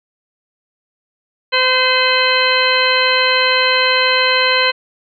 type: harmonic tone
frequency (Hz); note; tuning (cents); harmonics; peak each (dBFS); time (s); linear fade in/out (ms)
513; C5; -34; 1 / 2 / 3 / 4 / 5 / 6 / 8; -19 / -19 / -19 / -19 / -19 / -19 / -19; 1.52-4.72; 20
effects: none